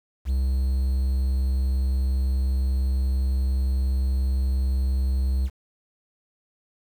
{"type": "tone with quantisation", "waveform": "triangle", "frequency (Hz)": 65.7, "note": "C2", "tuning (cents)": 8, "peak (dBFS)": -18, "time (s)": [0.25, 5.5], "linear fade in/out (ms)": 50, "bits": 8, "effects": []}